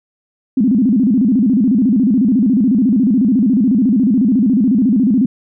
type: tone with vibrato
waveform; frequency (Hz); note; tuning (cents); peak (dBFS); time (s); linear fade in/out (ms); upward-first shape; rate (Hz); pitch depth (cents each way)
sine; 233.1; A#3; 0; -9; 0.57-5.26; 5; square; 14; 210
effects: none